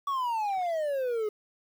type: exponential sweep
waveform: triangle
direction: down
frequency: 1143 to 415.3 Hz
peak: -25 dBFS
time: 0.07-1.29 s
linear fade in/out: 5 ms
effects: 9-bit